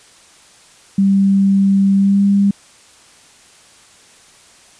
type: tone with pitch glide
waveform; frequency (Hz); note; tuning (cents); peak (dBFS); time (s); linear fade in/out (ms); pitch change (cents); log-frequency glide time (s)
sine; 196 to 199.54; G3 to G3; 0 to +31; -9; 0.98-2.51; 5; +31; 1.96-2.23
effects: white hiss -46 dBFS RMS until 4.79 s + resampled to 22050 Hz